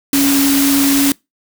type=tone in noise; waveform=sine; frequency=277.9 Hz; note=C#4; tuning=4 cents sharp; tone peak=-11 dBFS; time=0.13-1.12 s; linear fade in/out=2 ms; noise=white; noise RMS=-17 dBFS; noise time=0.13-1.12 s; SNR=+3 dB; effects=noise-tail reverb RT60 0.2 s tail -24 dB re dry